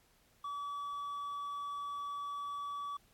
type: tone with hard clipping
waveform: sine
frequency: 1145 Hz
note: D6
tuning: 44 cents flat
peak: -39 dBFS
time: 0.44-2.97 s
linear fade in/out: 5 ms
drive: 3 dB
effects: pink hiss -69 dBFS RMS until 3.13 s + AAC 64 kbps